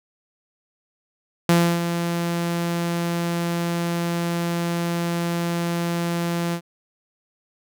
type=tone with ADSR envelope; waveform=sawtooth; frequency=170.9 Hz; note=F3; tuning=37 cents flat; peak=-9 dBFS; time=1.49-6.61 s; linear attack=3 ms; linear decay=300 ms; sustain=-9 dB; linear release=75 ms; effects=none